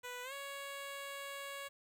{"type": "tone with pitch glide", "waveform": "10% pulse", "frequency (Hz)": [493.9, 557.6], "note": ["B4", "C#5"], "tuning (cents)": [0, 10], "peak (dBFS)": -35, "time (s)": [0.03, 1.69], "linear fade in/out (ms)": 20, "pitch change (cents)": 210, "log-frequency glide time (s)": [0.23, 0.33], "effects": ["11-bit"]}